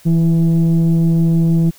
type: tone with frequency modulation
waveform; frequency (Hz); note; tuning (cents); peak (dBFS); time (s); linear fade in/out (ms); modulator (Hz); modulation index
sine; 164.81; E3; 0; -8; 0.05-1.71; 20; 168; 0.47
effects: tanh soft clip ceiling -8 dBFS + white hiss -46 dBFS RMS until 1.78 s